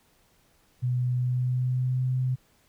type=tone with pitch glide; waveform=sine; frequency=124.6 to 128.25 Hz; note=B2 to C3; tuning=+16 to -34 cents; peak=-23 dBFS; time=0.82-2.36 s; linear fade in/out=20 ms; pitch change=+50 cents; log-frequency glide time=1.15-2.07 s; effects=pink hiss -64 dBFS RMS until 2.68 s